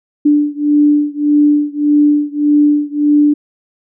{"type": "beating tone pair", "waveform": "sine", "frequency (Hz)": [293.7, 295.4], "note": ["D4", "D4"], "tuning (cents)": [0, 10], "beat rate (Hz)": 1.7, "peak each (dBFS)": [-11, -12], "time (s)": [0.25, 3.34], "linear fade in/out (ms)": 10, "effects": []}